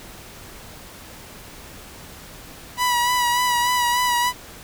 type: tone with vibrato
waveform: sawtooth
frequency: 977 Hz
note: B5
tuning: 19 cents flat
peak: -14 dBFS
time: 2.77-4.33 s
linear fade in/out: 50 ms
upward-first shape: sine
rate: 3.4 Hz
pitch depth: 32 cents each way
effects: pink hiss -41 dBFS RMS until 4.63 s